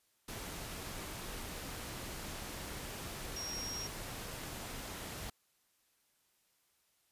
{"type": "tone in noise", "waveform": "sine", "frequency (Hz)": 5600, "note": "F8", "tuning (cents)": 4, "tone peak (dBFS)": -40, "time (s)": [3.36, 3.87], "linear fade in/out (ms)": 5, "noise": "pink", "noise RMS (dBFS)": -44, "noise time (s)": [0.28, 5.3], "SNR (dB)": 1, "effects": ["white hiss -75 dBFS RMS until 7.11 s", "resampled to 32000 Hz"]}